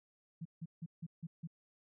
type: tone bursts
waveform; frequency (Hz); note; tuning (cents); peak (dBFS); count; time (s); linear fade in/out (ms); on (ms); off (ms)
sine; 164.81; E3; 0; -40; 6; 0.41-1.474; 10; 44; 160
effects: none